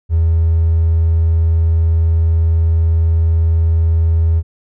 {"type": "tone with hard clipping", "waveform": "triangle", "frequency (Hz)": 82, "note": "E2", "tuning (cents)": -9, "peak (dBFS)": -10, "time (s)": [0.09, 4.43], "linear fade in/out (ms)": 50, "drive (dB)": 4, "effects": []}